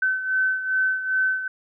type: beating tone pair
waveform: sine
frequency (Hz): 1525 / 1527.5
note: G6 / G6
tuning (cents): -48 / -45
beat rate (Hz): 2.5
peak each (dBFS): -21 / -27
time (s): 0.02-1.48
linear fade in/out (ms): 5
effects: none